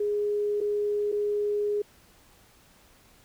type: tone with dropouts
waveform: sine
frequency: 414.2 Hz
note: G#4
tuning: 5 cents flat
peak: -24 dBFS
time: 0-1.82 s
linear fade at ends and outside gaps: 5 ms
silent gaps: 0.605-0.611 / 1.118-1.124 s
effects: pink hiss -58 dBFS RMS until 3.24 s